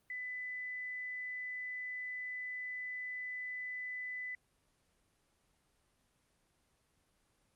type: tone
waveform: sine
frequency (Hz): 2000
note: B6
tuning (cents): +21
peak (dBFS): -39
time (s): 0.1-4.35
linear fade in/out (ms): 2
effects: pink hiss -75 dBFS RMS until 7.55 s + Opus 24 kbps